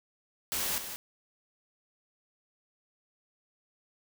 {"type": "noise with echo", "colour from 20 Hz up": "white", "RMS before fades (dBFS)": -32, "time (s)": [0.52, 0.78], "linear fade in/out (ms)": 0, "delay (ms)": 180, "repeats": 1, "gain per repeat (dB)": -8, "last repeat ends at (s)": 0.96, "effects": []}